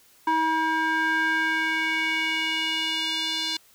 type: tone with band-pass filter sweep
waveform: square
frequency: 320 Hz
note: D#4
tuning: 49 cents sharp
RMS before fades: -25 dBFS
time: 0.27-3.57 s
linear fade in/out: 5 ms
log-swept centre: 1100 to 4000 Hz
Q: 3.1
effects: white hiss -57 dBFS RMS until 3.74 s